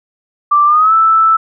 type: tone with pitch glide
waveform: sine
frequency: 1174.7 to 1318.6 Hz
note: D6 to E6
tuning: 0 to 0 cents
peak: -6 dBFS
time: 0.51-1.37 s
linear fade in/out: 10 ms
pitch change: +200 cents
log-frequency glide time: 0.66-0.93 s
effects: none